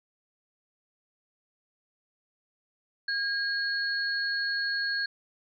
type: tone pair together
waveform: sine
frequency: 1624 / 4336 Hz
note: G#6 / C#8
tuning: -39 / -39 cents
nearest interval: octave + perfect fourth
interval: 1700 cents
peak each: -28 / -32 dBFS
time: 3.08-5.06 s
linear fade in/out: 5 ms
effects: none